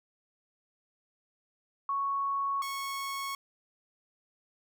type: tone pair in turn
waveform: sine / sawtooth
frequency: 1108.7 / 1101.7 Hz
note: C#6 / C#6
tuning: 0 / -11 cents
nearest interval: unison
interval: 11 cents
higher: first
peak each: -28 / -30 dBFS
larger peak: first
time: 1.89-2.62 / 2.62-3.35 s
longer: neither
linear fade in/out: 2 ms
effects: none